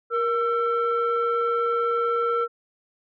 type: tone pair together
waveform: sine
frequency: 470.2 / 1342 Hz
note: A#4 / E6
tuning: +15 / +31 cents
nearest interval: octave + tritone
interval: 1816 cents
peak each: -22 dBFS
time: 0.1-2.48 s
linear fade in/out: 50 ms
effects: tanh soft clip ceiling -16 dBFS